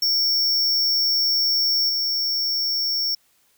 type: tone with level steps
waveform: square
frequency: 5470 Hz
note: F8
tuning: 37 cents flat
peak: -18 / -21 dBFS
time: 0.02-3.15 s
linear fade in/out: 5 ms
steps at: 1.89 s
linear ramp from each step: 5 ms
effects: white hiss -62 dBFS RMS until 3.57 s